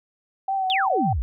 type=tone with vibrato; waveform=sine; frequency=765 Hz; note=G5; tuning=42 cents flat; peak=-21 dBFS; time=0.48-1.13 s; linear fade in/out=5 ms; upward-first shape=triangle; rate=3.9 Hz; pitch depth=44 cents each way
type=exponential sweep; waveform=sine; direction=down; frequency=3729 to 50.6 Hz; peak=-21 dBFS; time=0.7-1.22 s; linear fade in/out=0 ms
effects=none